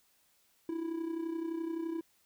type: tone with amplitude modulation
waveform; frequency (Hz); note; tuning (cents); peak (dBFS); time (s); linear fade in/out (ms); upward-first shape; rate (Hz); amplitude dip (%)
triangle; 329.6; E4; 0; -29; 0.69-2.01; 2; sine; 31.7; 65
effects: white hiss -70 dBFS RMS until 2.25 s